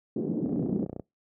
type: band-pass noise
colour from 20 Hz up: pink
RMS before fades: -29 dBFS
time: 0.16-0.85 s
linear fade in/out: 5 ms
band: 180 to 350 Hz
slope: 24 dB/octave
type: click train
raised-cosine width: 2 ms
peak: -22 dBFS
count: 17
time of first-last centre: 0.46-0.997 s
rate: 29.8 Hz
effects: noise-tail reverb RT60 0.2 s tail -25 dB re dry + high-pass 100 Hz 12 dB/octave